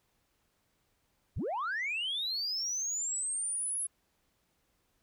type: linear sweep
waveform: sine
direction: up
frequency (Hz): 31.27 to 10860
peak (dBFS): -30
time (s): 1.36-3.87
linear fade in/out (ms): 10
effects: tanh soft clip ceiling -29 dBFS + pink hiss -75 dBFS RMS until 5.02 s